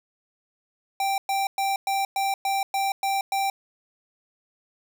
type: tone bursts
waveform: square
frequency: 784 Hz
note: G5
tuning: in tune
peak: -23 dBFS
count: 9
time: 1-3.5 s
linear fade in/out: 2 ms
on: 180 ms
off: 110 ms
effects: none